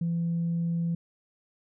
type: tone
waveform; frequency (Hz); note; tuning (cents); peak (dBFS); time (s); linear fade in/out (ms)
sine; 168.6; E3; +39; -24; 0.01-0.95; 5
effects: tanh soft clip ceiling -22 dBFS